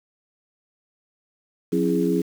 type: tone cluster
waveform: sine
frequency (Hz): 179.5 / 268.4 / 333.5 / 416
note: F3 / C4 / E4 / G#4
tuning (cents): +48 / +44 / +20 / +3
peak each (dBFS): -24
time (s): 1.72-2.22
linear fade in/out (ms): 10
effects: 7-bit